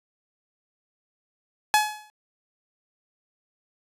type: tone with exponential decay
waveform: sawtooth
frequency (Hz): 849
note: G#5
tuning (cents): +38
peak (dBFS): -10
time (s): 1.74-2.1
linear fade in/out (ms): 0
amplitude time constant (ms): 77
effects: resampled to 32000 Hz